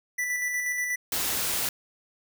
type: tone with tremolo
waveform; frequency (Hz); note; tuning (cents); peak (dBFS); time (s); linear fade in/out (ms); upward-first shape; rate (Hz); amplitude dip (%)
square; 1975.5; B6; 0; -26; 0.18-0.96; 10; square; 8.3; 30
type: noise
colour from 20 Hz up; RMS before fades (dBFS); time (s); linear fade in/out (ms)
white; -28; 1.12-1.69; 2
effects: none